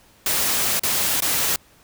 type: noise with dropouts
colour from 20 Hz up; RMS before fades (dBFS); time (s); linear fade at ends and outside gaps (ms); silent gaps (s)
white; -21; 0.26-1.56; 2; 0.795-0.834 / 1.204-1.221
effects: pink hiss -54 dBFS RMS until 1.83 s